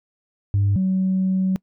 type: tone pair in turn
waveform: sine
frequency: 100 / 188.31 Hz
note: G2 / F#3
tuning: +35 / +31 cents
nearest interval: major seventh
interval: 1096 cents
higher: second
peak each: -14 / -16 dBFS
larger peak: first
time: 0.54-0.76 / 0.76-1.56 s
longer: second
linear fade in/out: 0 ms
effects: noise-tail reverb RT60 0.1 s tail -25 dB re dry + tanh soft clip ceiling -13 dBFS